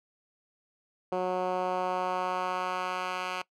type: tone with band-pass filter sweep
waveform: 10% pulse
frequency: 183.1 Hz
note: F#3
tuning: 18 cents flat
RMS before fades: -31 dBFS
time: 1.12-3.42 s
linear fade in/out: 5 ms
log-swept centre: 510 to 2000 Hz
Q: 1.1
effects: noise-tail reverb RT60 0.1 s tail -21 dB re dry